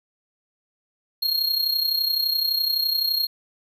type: tone with amplitude modulation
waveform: square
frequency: 4254 Hz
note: C8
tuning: 28 cents sharp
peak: -18 dBFS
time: 1.22-3.27 s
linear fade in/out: 10 ms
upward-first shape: sine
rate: 31.8 Hz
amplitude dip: 65%
effects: none